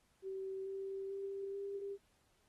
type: tone with pitch steps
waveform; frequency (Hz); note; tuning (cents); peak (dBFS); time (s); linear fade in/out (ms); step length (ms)
sine; 383.9 / 388.6 / 393.3 / 398.1; G4 / G4 / G4 / G4; -36 / -15 / +6 / +27; -40; 0.22-1.98; 50; 440
effects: pink hiss -75 dBFS RMS until 2.48 s + AAC 32 kbps